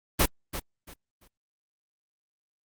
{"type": "noise with echo", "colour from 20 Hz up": "pink", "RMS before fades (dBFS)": -21, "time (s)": [0.19, 0.26], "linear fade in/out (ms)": 10, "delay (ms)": 340, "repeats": 3, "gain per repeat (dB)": -12, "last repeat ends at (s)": 1.28, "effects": ["Opus 24 kbps"]}